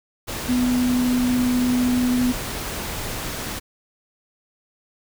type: tone in noise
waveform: sine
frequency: 248.4 Hz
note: B3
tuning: 10 cents sharp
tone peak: -17 dBFS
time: 0.48-2.33 s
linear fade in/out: 20 ms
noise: pink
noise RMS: -29 dBFS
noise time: 0.27-3.6 s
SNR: +9 dB
effects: none